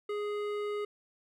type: tone with hard clipping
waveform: sine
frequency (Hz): 415.3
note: G#4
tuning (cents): 0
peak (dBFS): -34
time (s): 0.09-0.85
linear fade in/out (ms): 5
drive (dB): 13
effects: none